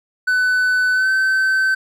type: tone with pitch glide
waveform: triangle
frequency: 1500 to 1538.6 Hz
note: F#6 to G6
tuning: +23 to -33 cents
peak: -12 dBFS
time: 0.27-1.75 s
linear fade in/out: 10 ms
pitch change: +44 cents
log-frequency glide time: 0.92-1.1 s
effects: none